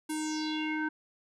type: tone with low-pass filter sweep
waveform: square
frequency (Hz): 309.3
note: D#4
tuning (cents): -10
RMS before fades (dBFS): -33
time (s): 0.09-0.89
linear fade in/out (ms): 10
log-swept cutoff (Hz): 11000 to 1400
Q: 4.8
effects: none